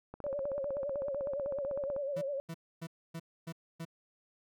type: click train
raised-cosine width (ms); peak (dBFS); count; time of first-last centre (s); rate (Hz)
1; -30; 30; 0.14-1.964; 15.9
type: tone with vibrato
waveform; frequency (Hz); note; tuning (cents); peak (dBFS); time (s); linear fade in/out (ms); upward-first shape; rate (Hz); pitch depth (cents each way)
sine; 560; C#5; +18; -33; 0.24-2.4; 0; sine; 9.8; 81
type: tone bursts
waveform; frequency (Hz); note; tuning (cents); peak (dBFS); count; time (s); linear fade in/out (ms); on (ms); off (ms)
40% pulse; 164.81; E3; 0; -38; 6; 2.16-3.852; 10; 57; 270
effects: none